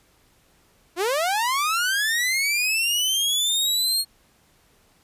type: linear sweep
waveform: sawtooth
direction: up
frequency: 325.8 to 4304 Hz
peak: -17 dBFS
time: 0.96-4.05 s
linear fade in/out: 50 ms
effects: pink hiss -60 dBFS RMS until 5.03 s + resampled to 32000 Hz